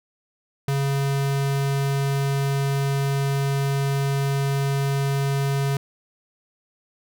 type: tone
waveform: square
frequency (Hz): 138.59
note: C#3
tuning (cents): 0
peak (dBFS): -21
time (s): 0.68-5.77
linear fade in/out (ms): 2
effects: none